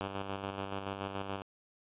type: tone with tremolo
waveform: 5% pulse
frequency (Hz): 98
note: G2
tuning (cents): 0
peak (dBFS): -24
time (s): 0.01-1.42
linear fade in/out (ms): 0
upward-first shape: square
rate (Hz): 7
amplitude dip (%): 45
effects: resampled to 8000 Hz